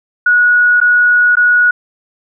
sine tone with dropouts, 1459 Hz, F#6, 25 cents flat, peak -6 dBFS, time 0.26-1.71 s, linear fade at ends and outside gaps 5 ms, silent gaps 0.803-0.813 / 1.355-1.369 s, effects none

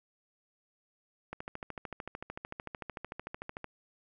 click train, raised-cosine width 0.5 ms, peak -24 dBFS, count 32, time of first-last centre 1.33-3.643 s, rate 13.4 Hz, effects none

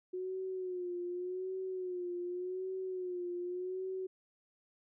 sine tone with vibrato, 364.5 Hz, F#4, 26 cents flat, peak -36 dBFS, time 0.13-4.07 s, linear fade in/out 10 ms, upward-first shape sine, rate 0.86 Hz, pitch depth 59 cents each way, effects none

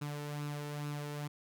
sawtooth tone with flanger, 146.83 Hz, D3, in tune, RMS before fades -40 dBFS, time 0.01-1.28 s, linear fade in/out 10 ms, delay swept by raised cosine 0.75 to 2.25 ms, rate 2.3 Hz, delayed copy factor +0.5, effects none

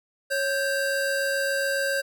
square tone pair together, 551.7 / 1568 Hz, C#5 / G6, -8 / 0 cents, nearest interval octave + tritone, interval 1808 cents, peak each -27 dBFS, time 0.3-2.02 s, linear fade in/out 20 ms, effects none

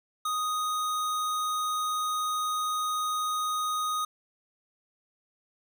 square tone, 1244.5 Hz, D#6, in tune, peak -28 dBFS, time 0.25-4.05 s, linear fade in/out 5 ms, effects none

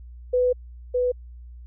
sine tone pair in turn, 498.6 / 496.4 Hz, B4 / B4, +16 / +9 cents, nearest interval unison, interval 7 cents, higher first, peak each -17 / -19 dBFS, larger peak first, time 0.33-0.53 / 0.94-1.12 s, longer first, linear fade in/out 10 ms, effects added 60 Hz sine -39 dBFS peak until 1.66 s

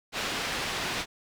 white low-pass noise, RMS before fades -32 dBFS, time 0.12-1.06 s, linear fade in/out 50 ms, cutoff 3600 Hz, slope 12 dB/octave, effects none

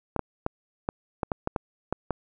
clicks, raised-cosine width 1 ms, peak -12 dBFS, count 10, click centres 0.163 / 0.193 / 0.464 / 0.889 / 1.232 / 1.318 / 1.474 / 1.562 / 1.926 / 2.107 s, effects none

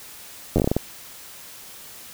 slowing click train, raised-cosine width 2 ms, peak -6 dBFS, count 9, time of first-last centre 0.56-0.766 s, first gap 10 ms, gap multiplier 1.26, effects white hiss -42 dBFS RMS until 2.13 s

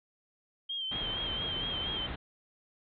sine tone with vibrato, 3170 Hz, G7, 19 cents sharp, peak -33 dBFS, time 0.69-2.07 s, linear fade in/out 10 ms, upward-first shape sine, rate 4.3 Hz, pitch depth 52 cents each way
pink low-pass noise, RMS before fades -40 dBFS, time 0.91-2.16 s, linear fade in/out 10 ms, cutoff 3800 Hz, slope 96 dB/octave
effects none

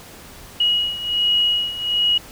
sine beating tone pair, 2900 / 2901.3 Hz, F#7 / F#7, -35 / -35 cents, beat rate 1.3 Hz, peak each -22 / -18 dBFS, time 0.6-2.18 s, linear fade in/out 5 ms, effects pink hiss -41 dBFS RMS until 2.31 s

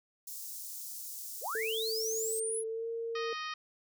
white high-pass noise, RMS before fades -43 dBFS, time 0.27-2.4 s, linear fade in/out 5 ms, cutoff 5400 Hz, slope 24 dB/octave
sine linear sweep, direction up, 355.6 to 10660 Hz, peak -34 dBFS, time 1.41-2.64 s, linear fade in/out 50 ms
sine tone with pitch glide, 443.9 to 459.6 Hz, A4 to A#4, +15 to -25 cents, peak -34 dBFS, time 1.55-3.33 s, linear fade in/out 2 ms, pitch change +60 cents, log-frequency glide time 2.65-2.88 s
harmonic tone, 622.3 Hz, D#5, in tune, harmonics 2 / 3 / 4 / 5 / 6 / 7 / 8 / 9, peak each -39 / -43 / -45 / -47 / -49 / -50 / -51 / -52 dBFS, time 3.15-3.54 s, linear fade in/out 5 ms
effects none

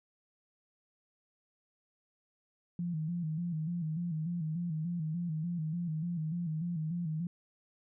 sine tone with vibrato, 164.81 Hz, E3, in tune, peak -32 dBFS, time 2.79-7.27 s, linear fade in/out 2 ms, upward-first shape square, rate 3.4 Hz, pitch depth 90 cents each way, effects none

